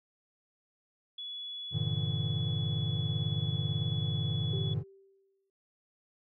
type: tone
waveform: sine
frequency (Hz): 3400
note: G#7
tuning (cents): +40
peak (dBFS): -38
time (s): 1.18-4.74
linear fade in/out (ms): 5
type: chord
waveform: triangle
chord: E half-diminished seventh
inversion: first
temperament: equal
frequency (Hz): 98 / 116.54 / 146.83 / 164.81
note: G2 / Bb2 / D3 / E3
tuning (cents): 0 / 0 / 0 / 0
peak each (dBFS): -34 / -32 / -32 / -36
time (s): 1.71-4.84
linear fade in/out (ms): 50
type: tone with exponential decay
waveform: sine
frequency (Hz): 389.5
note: G4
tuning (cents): -11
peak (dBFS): -38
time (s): 4.53-5.5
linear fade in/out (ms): 2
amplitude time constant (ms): 210
effects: none